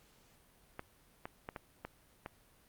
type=clicks; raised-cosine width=0.5 ms; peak=-26 dBFS; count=6; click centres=0.794 / 1.255 / 1.489 / 1.562 / 1.85 / 2.261 s; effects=pink hiss -66 dBFS RMS until 2.68 s + Opus 48 kbps